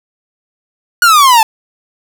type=exponential sweep; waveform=45% pulse; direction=down; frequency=1469 to 860 Hz; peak=-4 dBFS; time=1.02-1.43 s; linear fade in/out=2 ms; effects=none